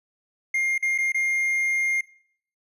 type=tone with dropouts; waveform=triangle; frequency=2120 Hz; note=C7; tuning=22 cents sharp; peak=-19 dBFS; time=0.54-2.01 s; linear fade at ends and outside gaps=5 ms; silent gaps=0.78-0.825 / 0.979-0.984 / 1.121-1.144 s; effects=noise-tail reverb RT60 0.6 s tail -21 dB re dry + resampled to 32000 Hz